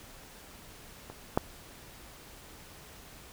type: clicks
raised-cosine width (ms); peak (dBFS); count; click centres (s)
1; -28 / -10; 2; 1.1 / 1.375
effects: pink hiss -51 dBFS RMS until 3.32 s